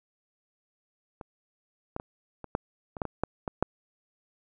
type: clicks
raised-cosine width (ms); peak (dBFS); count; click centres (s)
1; -26 / -18 / -23 / -25 / -12 / -25 / -14 / -19 / -12 / -17 / -9; 11; 1.212 / 1.964 / 1.999 / 2.443 / 2.551 / 2.968 / 3.018 / 3.053 / 3.236 / 3.478 / 3.626
effects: none